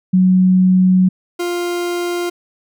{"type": "tone pair in turn", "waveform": ["sine", "40% pulse"], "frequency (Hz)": [185, 350], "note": ["F#3", "F4"], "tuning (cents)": [0, 4], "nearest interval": "major seventh", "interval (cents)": 1104, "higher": "second", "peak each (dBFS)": [-8, -17], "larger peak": "first", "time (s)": [[0.13, 1.09], [1.39, 2.3]], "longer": "first", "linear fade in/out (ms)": 10, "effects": []}